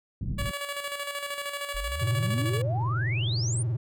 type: low-pass noise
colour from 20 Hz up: white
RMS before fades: -31 dBFS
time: 0.21-0.51 s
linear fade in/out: 2 ms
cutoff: 170 Hz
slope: 24 dB/octave
type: tone with tremolo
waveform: 10% pulse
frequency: 570 Hz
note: C#5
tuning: 48 cents sharp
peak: -22 dBFS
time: 0.38-2.62 s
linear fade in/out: 10 ms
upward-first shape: square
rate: 13 Hz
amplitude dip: 50%
type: exponential sweep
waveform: sine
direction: up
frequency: 38.89 to 9640 Hz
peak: -31 dBFS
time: 1.74-3.63 s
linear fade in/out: 10 ms
type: tone with vibrato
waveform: triangle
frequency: 116.54 Hz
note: A#2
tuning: in tune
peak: -23 dBFS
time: 2.01-3.77 s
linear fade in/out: 10 ms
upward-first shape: sine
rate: 19 Hz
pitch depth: 180 cents each way
effects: none